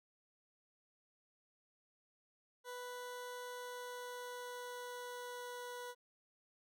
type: tone with pitch glide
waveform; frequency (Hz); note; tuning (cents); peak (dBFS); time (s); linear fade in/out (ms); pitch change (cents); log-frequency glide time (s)
20% pulse; 493.6 to 490.2; B4 to B4; -1 to -13; -40; 2.64-5.95; 50; -12; 3.46-5.64
effects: none